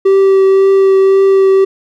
triangle tone with vibrato, 387.2 Hz, G4, 21 cents flat, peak -3 dBFS, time 0.05-1.65 s, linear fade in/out 10 ms, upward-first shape triangle, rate 1.9 Hz, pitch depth 12 cents each way, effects none

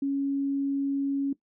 sine tone, 277.2 Hz, C#4, in tune, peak -24 dBFS, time 0.02-1.33 s, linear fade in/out 5 ms, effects noise-tail reverb RT60 0.1 s tail -17 dB re dry

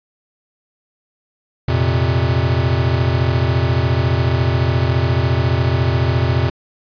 square chord, F suspended fourth, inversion none, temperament equal, 87.31 / 116.54 / 130.81 Hz, F2 / Bb2 / C3, 0 / 0 / 0 cents, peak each -19 dBFS, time 1.68-6.5 s, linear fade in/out 5 ms, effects resampled to 11025 Hz + 8-bit

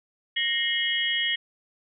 sine tone cluster, 1859 / 2133 / 2936 / 3268 Hz, A#6 / C7 / F#7 / G#7, -5 / +33 / -14 / -29 cents, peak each -28 / -31 / -28 / -28 dBFS, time 0.36-1.36 s, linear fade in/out 10 ms, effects none

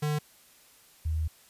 square / sine tone pair in turn, 150 / 78.84 Hz, D3 / D#2, +37 / +23 cents, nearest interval major seventh, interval 1114 cents, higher first, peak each -27 / -26 dBFS, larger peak second, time 0.02-0.19 / 1.05-1.28 s, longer second, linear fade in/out 10 ms, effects white hiss -58 dBFS RMS until 1.49 s + resampled to 32000 Hz

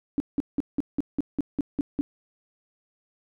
sine tone bursts, 284.1 Hz, C#4, 43 cents sharp, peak -20 dBFS, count 10, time 0.18-2.01 s, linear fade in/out 0 ms, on 21 ms, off 180 ms, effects none

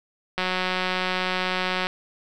click train, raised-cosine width 0.3 ms, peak -9 dBFS, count 275, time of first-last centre 0.38-1.869 s, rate 184 Hz, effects none

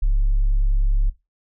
sine tone, 34.77 Hz, C#1, 6 cents sharp, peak -13 dBFS, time 0.02-1.1 s, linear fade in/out 10 ms, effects noise-tail reverb RT60 0.2 s tail -17 dB re dry + tanh soft clip ceiling -13 dBFS

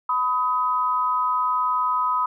sine tone pair together, 1000 / 1261 Hz, B5 / D#6, +21 / +23 cents, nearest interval major third, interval 402 cents, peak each -22 dBFS, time 0.09-2.26 s, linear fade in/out 5 ms, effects none

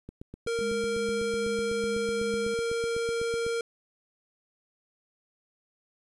click train, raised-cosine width 3 ms, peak -27 dBFS, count 28, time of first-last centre 0.09-3.465 s, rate 8 Hz
square tone, 463.8 Hz, A#4, 9 cents flat, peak -28 dBFS, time 0.47-3.61 s, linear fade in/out 2 ms
sine tone with tremolo, 207.7 Hz, G#3, in tune, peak -33 dBFS, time 0.61-2.54 s, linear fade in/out 0 ms, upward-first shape triangle, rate 2.5 Hz, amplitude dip 35%
effects resampled to 24000 Hz + 10-bit

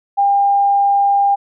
sine tone, 801 Hz, G5, 37 cents sharp, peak -10 dBFS, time 0.17-1.36 s, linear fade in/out 20 ms, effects none

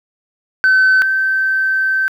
sine tone pair in turn, 1527 / 1547.4 Hz, G6 / G6, -46 / -23 cents, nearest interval unison, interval 23 cents, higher second, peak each -6 / -12 dBFS, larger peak first, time 0.64-1.02 / 1.02-2.08 s, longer second, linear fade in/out 0 ms, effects tanh soft clip ceiling -6 dBFS + 8-bit

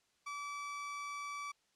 30% pulse tone, 1153 Hz, D6, 32 cents flat, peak -38 dBFS, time 0.26-1.52 s, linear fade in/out 10 ms, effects white hiss -75 dBFS RMS until 1.75 s + low-pass 7000 Hz 12 dB/octave

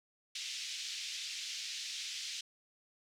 white band-pass noise, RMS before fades -42 dBFS, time 0.35-2.41 s, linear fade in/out 5 ms, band 2400 to 5900 Hz, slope 24 dB/octave, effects none

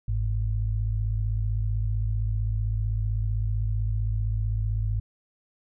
sine tone pair together, 50.27 / 105.9 Hz, G1 / G#2, +44 / +34 cents, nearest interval octave + minor second, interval 1290 cents, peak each -26 dBFS, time 0.08-5 s, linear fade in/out 5 ms, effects none

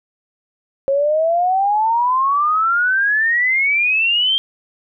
sine exponential sweep, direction up, 540 to 3203 Hz, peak -13 dBFS, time 0.88-4.38 s, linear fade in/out 0 ms, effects none

